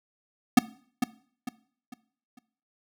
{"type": "tone with echo", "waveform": "square", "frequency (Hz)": 246.9, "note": "B3", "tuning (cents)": 0, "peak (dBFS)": -12, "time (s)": [0.57, 0.59], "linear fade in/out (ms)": 5, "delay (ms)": 450, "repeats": 4, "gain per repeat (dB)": -9, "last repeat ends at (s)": 2.39, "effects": ["noise-tail reverb RT60 0.5 s tail -18 dB re dry"]}